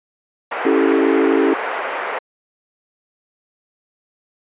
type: band-pass noise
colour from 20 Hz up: pink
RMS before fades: -24 dBFS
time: 0.51-2.19 s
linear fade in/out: 10 ms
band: 470 to 2200 Hz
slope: 24 dB/octave
type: chord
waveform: sine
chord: A dominant seventh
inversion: first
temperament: equal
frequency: 277.2 / 329.6 / 392 / 440 Hz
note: C#4 / E4 / G4 / A4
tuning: 0 / 0 / 0 / 0 cents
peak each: -18 dBFS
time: 0.65-1.54 s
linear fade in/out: 5 ms
effects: resampled to 8000 Hz